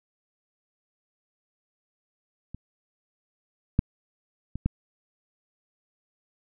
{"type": "clicks", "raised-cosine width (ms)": 5, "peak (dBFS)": [-25, -7, -20, -11], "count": 4, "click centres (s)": [2.546, 3.791, 4.556, 4.66], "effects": []}